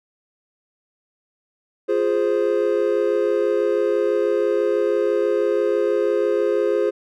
triangle chord, F minor, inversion none, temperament equal, 349.2 / 415.3 / 523.3 Hz, F4 / Ab4 / C5, 0 / 0 / 0 cents, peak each -21 / -18 / -20 dBFS, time 1.88-6.91 s, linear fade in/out 20 ms, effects none

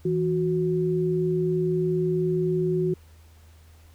sine tone pair together, 163 / 367 Hz, E3 / F#4, -19 / -14 cents, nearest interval octave + major second, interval 1405 cents, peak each -25 / -23 dBFS, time 0.05-2.94 s, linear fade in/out 5 ms, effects added 80 Hz sine -49 dBFS peak until 3.94 s + pink hiss -59 dBFS RMS until 3.94 s

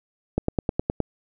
click train, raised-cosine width 2 ms, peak -8 dBFS, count 7, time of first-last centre 0.38-1.003 s, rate 9.63 Hz, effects none

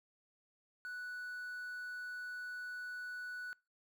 triangle tone with quantisation, 1480 Hz, F#6, in tune, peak -40 dBFS, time 0.85-3.53 s, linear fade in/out 0 ms, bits 11, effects noise-tail reverb RT60 0.3 s tail -25 dB re dry

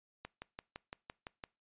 click train, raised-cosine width 0.3 ms, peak -27 dBFS, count 8, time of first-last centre 0.25-1.438 s, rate 5.89 Hz, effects noise-tail reverb RT60 0.3 s tail -24 dB re dry + resampled to 8000 Hz

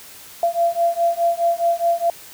sine beating tone pair, 680 / 684.8 Hz, F5 / F5, -46 / -34 cents, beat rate 4.8 Hz, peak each -19 dBFS, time 0.43-2.1 s, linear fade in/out 2 ms, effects white hiss -41 dBFS RMS until 2.33 s

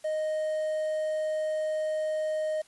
triangle tone with quantisation, 621 Hz, D#5, 3 cents flat, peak -25 dBFS, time 0.04-2.62 s, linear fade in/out 10 ms, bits 8, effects white hiss -59 dBFS RMS until 2.67 s + resampled to 24000 Hz

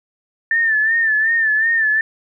sine tone with vibrato, 1781 Hz, A6, 21 cents sharp, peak -13 dBFS, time 0.51-2.01 s, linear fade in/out 2 ms, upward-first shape sine, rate 2.7 Hz, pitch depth 65 cents each way, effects none

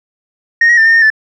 sine tone with pitch steps, 1855 / 1898 / 1791 / 1820 / 1830 / 1753 Hz, A#6 / A#6 / A6 / A#6 / A#6 / A6, -9 / +31 / +30 / -42 / -32 / -7 cents, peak -3 dBFS, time 0.61-1.102 s, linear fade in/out 5 ms, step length 82 ms, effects tanh soft clip ceiling -3 dBFS

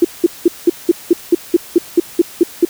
sine tone bursts, 344 Hz, F4, 26 cents flat, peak -4 dBFS, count 13, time 0.02-2.651 s, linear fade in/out 5 ms, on 27 ms, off 190 ms, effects white hiss -35 dBFS RMS until 2.69 s

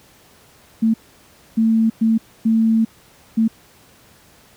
sine tone bursts at uneven times, 223.9 Hz, A3, 30 cents sharp, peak -12 dBFS, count 5, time 0.82-0.94 / 1.57-1.9 / 2.01-2.18 / 2.45-2.85 / 3.37-3.48 s, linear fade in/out 10 ms, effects pink hiss -50 dBFS RMS until 4.56 s + high-pass 60 Hz 12 dB/octave

